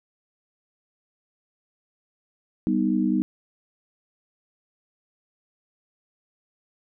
sine chord, G augmented, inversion none, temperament equal, 196 / 246.9 / 311.1 Hz, G3 / B3 / D#4, 0 / 0 / 0 cents, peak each -24 dBFS, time 2.67-3.22 s, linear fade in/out 0 ms, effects none

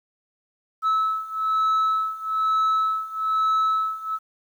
sine beating tone pair, 1300 / 1301.1 Hz, E6 / E6, -24 / -23 cents, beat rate 1.1 Hz, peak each -22 / -20 dBFS, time 0.82-4.19 s, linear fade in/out 50 ms, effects tanh soft clip ceiling -17 dBFS + 9-bit

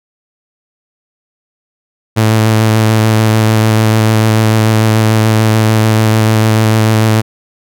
sawtooth tone with vibrato, 109.9 Hz, A2, 2 cents flat, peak -3 dBFS, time 2.16-7.22 s, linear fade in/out 20 ms, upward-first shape square, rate 6.8 Hz, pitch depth 13 cents each way, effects none

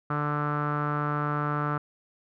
sawtooth tone with low-pass filter, 147.6 Hz, D3, 9 cents sharp, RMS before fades -28 dBFS, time 0.1-1.78 s, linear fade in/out 5 ms, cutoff 1300 Hz, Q 6.8, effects none

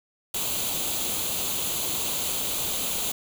white noise with comb filter, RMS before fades -28 dBFS, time 0.34-3.12 s, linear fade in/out 5 ms, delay 0.28 ms, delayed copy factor +0.65, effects none

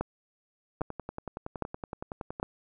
two click trains, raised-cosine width 1 ms, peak -15 / -22 dBFS, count 4 / 18, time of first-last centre 0.01-2.429 / 0.81-2.399 s, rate 1.24 / 10.7 Hz, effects none

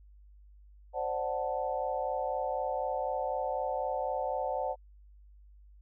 sine chord, D dominant seventh, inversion third, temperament equal, 523.3 / 587.3 / 740 / 880 Hz, C5 / D5 / F#5 / A5, 0 / 0 / 0 / 0 cents, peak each -35 / -36 / -35 / -37 dBFS, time 0.93-4.76 s, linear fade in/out 50 ms, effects added 50 Hz sine -53 dBFS peak until 5.81 s

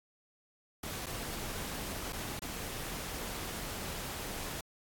pink noise with dropouts, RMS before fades -40 dBFS, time 0.83-4.61 s, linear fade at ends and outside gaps 5 ms, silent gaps 1.061-1.065 / 2.125-2.129 / 2.394-2.419 s, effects AAC 64 kbps

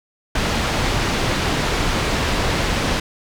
pink low-pass noise, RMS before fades -20 dBFS, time 0.35-3 s, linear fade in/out 5 ms, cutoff 5000 Hz, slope 12 dB/octave, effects none

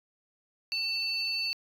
sine tone pair together, 2678 / 4494 Hz, E7 / C#8, +27 / +23 cents, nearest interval major sixth, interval 896 cents, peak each -32 / -29 dBFS, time 0.72-1.53 s, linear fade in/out 0 ms, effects tanh soft clip ceiling -23 dBFS + 11-bit

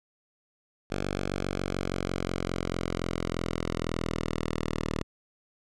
5% pulse exponential sweep, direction down, 48.43 to 38.92 Hz, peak -18 dBFS, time 0.9-5.03 s, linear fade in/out 10 ms, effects low-pass 7000 Hz 12 dB/octave

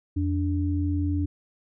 sine tone pair together, 86.39 / 290.8 Hz, F2 / D4, -18 / -17 cents, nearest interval octave + major sixth, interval 2101 cents, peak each -24 / -27 dBFS, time 0.16-1.26 s, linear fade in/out 10 ms, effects none

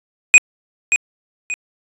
square tone with echo, 2489 Hz, D#7, in tune, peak -3 dBFS, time 0.34-0.38 s, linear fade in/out 0 ms, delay 580 ms, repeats 2, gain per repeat -9 dB, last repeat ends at 1.54 s, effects resampled to 22050 Hz

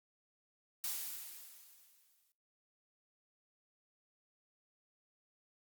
blue noise with exponential decay, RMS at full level -37 dBFS, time 0.84-2.32 s, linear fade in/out 1 ms, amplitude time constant 320 ms, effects noise-tail reverb RT60 0.6 s tail -22 dB re dry + Opus 48 kbps

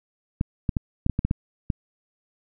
clicks, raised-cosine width 5 ms, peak -10 dBFS, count 9, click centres 0.411 / 0.692 / 0.768 / 1.064 / 1.097 / 1.191 / 1.25 / 1.311 / 1.702 s, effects none

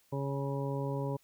harmonic tone, 138.59 Hz, C#3, in tune, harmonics 1 / 2 / 3 / 4 / 6 / 7, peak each -34 / -40 / -39 / -40 / -48 / -43 dBFS, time 0.12-1.17 s, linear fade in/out 10 ms, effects white hiss -68 dBFS RMS until 1.23 s

